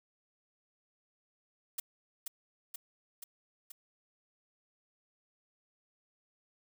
blue noise with echo, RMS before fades -36 dBFS, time 1.78-1.8 s, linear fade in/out 5 ms, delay 480 ms, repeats 4, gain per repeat -3 dB, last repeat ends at 3.72 s, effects none

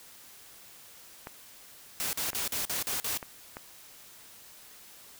clicks, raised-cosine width 0.5 ms, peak -24 dBFS, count 6, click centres 1.271 / 2.287 / 2.332 / 2.933 / 3.228 / 3.569 s
white noise bursts, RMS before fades -32 dBFS, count 7, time 2-3.174 s, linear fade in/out 0 ms, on 130 ms, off 44 ms
effects white hiss -52 dBFS RMS until 5.19 s

